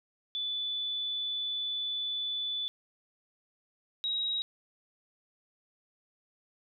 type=tone pair in turn; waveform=sine; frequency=3480 / 3820 Hz; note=A7 / A#7; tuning=-20 / +42 cents; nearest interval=major second; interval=162 cents; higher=second; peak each=-31 / -29 dBFS; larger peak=second; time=0.35-2.68 / 4.04-4.42 s; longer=first; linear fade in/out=0 ms; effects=none